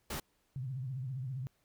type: noise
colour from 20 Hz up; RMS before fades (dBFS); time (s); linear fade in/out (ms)
pink; -39; 0.1-0.2; 5
type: tone with vibrato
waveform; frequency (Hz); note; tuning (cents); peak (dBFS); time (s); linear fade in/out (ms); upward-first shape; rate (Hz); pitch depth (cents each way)
sine; 130.1; C3; -9; -36; 0.56-1.47; 0; triangle; 15; 150
effects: pink hiss -75 dBFS RMS until 1.64 s